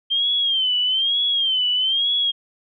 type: tone with vibrato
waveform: sine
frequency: 3156 Hz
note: G7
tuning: 11 cents sharp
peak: -17 dBFS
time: 0.1-2.32 s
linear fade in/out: 20 ms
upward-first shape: sine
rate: 1.1 Hz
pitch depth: 110 cents each way
effects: none